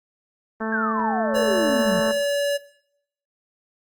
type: harmonic tone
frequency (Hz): 220.7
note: A3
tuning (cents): +5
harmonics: 1 / 2 / 3 / 4 / 5 / 6 / 7 / 8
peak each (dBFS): -27 / -30 / -32 / -33 / -34 / -35 / -35 / -36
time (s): 0.6-2.12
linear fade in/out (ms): 10
type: exponential sweep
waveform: sine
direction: down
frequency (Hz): 1636 to 167.7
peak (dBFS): -23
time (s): 0.72-2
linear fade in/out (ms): 5
type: tone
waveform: square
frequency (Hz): 571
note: D5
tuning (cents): -49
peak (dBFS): -21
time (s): 1.34-2.58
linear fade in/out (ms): 20
effects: noise-tail reverb RT60 0.7 s tail -18 dB re dry + Opus 24 kbps